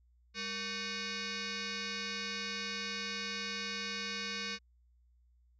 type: tone with frequency modulation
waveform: sine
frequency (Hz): 1136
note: C#6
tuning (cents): +42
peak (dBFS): -36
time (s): 0.34-4.59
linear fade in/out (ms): 50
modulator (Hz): 668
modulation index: 6.3
effects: added 60 Hz sine -64 dBFS peak until 5.59 s